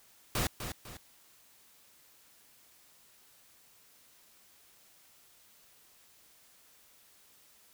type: noise with echo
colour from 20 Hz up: pink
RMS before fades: -31 dBFS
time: 0.35-0.47 s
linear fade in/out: 2 ms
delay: 250 ms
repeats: 2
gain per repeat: -8 dB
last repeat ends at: 0.97 s
effects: white hiss -62 dBFS RMS until 7.73 s